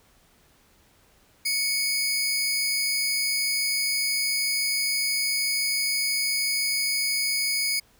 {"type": "tone pair together", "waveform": "sawtooth", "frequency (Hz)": [2217, 4950], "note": ["C#7", "D#8"], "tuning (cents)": [0, -10], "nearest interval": "octave + major second", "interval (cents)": 1390, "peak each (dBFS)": -23, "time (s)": [1.45, 7.8], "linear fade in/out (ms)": 10, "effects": ["pink hiss -60 dBFS RMS until 7.99 s"]}